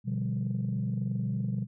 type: chord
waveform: sine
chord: G dominant seventh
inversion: first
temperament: equal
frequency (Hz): 123.47 / 146.83 / 174.61 / 196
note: B2 / D3 / F3 / G3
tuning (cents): 0 / 0 / 0 / 0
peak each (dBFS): -30 / -36 / -36 / -32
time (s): 0.04-1.67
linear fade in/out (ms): 50
effects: tanh soft clip ceiling -22 dBFS